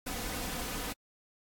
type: noise with comb filter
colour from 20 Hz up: pink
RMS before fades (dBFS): -37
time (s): 0.06-0.93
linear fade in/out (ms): 10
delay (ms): 4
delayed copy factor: +0.55
effects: AAC 64 kbps